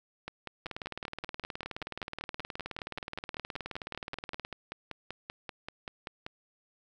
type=two click trains; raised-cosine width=0.3 ms; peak=-22 / -21 dBFS; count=32 / 73; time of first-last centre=0.28-6.265 / 0.66-4.449 s; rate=5.18 / 19 Hz; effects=none